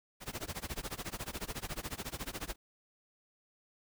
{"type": "noise with tremolo", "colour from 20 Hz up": "pink", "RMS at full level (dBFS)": -38, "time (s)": [0.2, 2.56], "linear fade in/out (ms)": 50, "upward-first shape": "sine", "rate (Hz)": 14, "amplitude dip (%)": 95, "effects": []}